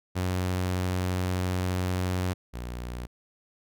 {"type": "tone pair in turn", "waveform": "sawtooth", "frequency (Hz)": [91.5, 60.38], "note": ["F#2", "B1"], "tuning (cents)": [-19, -38], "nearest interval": "perfect fifth", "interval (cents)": 719, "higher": "first", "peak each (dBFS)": [-22, -30], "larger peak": "first", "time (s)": [[0.15, 2.34], [2.53, 3.07]], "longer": "first", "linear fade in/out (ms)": 20, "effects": []}